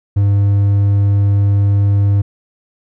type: tone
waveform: triangle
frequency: 100.5 Hz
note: G2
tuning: 44 cents sharp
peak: -7 dBFS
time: 0.16-2.22 s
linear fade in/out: 10 ms
effects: none